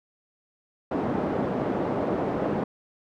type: band-pass noise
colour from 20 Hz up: pink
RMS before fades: -27 dBFS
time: 0.91-2.64 s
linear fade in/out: 5 ms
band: 210 to 680 Hz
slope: 12 dB/octave
effects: none